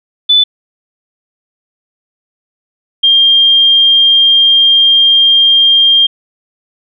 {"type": "tone pair in turn", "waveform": "sine", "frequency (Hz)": [3496, 3203], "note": ["A7", "G7"], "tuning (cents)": [-12, 37], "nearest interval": "major second", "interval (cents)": 151, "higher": "first", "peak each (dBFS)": -4, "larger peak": "neither", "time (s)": [[0.29, 0.44], [3.03, 6.07]], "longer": "second", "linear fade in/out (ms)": 10, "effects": []}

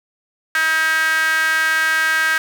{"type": "tone with high-pass filter", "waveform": "sawtooth", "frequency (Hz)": 318.5, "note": "D#4", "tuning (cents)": 41, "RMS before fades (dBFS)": -17, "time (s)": [0.55, 2.38], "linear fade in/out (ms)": 2, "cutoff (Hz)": 1600, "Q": 5.9, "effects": []}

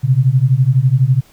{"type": "beating tone pair", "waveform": "sine", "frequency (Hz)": [124.3, 136.3], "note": ["B2", "C#3"], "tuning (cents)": [12, -29], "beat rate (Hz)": 12, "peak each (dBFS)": -12, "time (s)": [0.03, 1.21], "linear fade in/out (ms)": 20, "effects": ["pink hiss -49 dBFS RMS until 1.32 s"]}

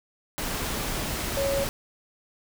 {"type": "tone in noise", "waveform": "sine", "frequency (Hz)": 553, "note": "C#5", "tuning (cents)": -4, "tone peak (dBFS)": -24, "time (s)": [1.37, 1.64], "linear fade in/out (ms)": 0, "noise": "pink", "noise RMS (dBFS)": -30, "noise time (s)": [0.38, 1.69], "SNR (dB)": 3, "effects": []}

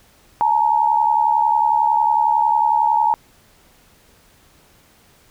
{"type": "tone pair together", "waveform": "sine", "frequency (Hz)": [859, 930], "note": ["A5", "A#5"], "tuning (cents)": [-42, -4], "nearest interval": "minor second", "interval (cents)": 138, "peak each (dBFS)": -16, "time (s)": [0.41, 3.14], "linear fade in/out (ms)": 0, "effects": ["pink hiss -53 dBFS RMS until 5.3 s"]}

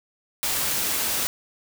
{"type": "noise", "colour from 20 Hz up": "white", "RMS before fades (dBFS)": -25, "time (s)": [0.43, 1.27], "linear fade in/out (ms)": 0, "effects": []}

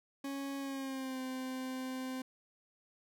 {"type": "tone with pitch glide", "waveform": "40% pulse", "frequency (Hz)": [276, 259], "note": ["C#4", "C4"], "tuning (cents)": [-7, -17], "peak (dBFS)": -37, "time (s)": [0.24, 2.22], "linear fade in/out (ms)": 5, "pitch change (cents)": -110, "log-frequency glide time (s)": [0.59, 1.2], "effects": []}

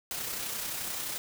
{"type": "noise with amplitude modulation", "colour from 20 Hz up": "white", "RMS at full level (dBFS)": -34, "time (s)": [0.11, 1.18], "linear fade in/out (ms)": 0, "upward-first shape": "sine", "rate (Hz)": 31.6, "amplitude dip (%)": 35, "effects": []}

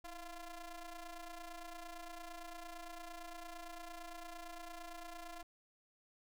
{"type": "ring-modulated tone", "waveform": "sawtooth", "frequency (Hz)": 341.6, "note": "F4", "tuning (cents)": -38, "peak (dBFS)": -40, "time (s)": [0.04, 5.43], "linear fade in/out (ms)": 5, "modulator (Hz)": 356, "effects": []}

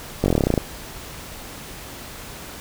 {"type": "slowing click train", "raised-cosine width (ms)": 2, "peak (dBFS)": -4, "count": 13, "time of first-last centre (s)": [0.24, 0.577], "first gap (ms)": 20, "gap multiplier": 1.06, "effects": ["pink hiss -37 dBFS RMS until 2.6 s"]}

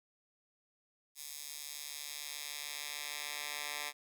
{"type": "tone with high-pass filter sweep", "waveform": "10% pulse", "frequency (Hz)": 146.83, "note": "D3", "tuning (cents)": 0, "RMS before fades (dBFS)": -43, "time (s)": [1.15, 3.93], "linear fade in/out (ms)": 50, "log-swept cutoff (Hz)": [6200, 1600], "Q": 0.72, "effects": []}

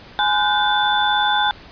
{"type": "tone cluster", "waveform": "sine", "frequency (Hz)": [834, 1017, 1448, 1545, 3515], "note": ["G#5", "C6", "F#6", "G6", "A7"], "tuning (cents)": [7, -50, -38, -26, -2], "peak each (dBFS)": [-18, -26, -25, -23, -21], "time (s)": [0.19, 1.51], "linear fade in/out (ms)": 0, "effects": ["pink hiss -42 dBFS RMS until 1.71 s", "resampled to 11025 Hz"]}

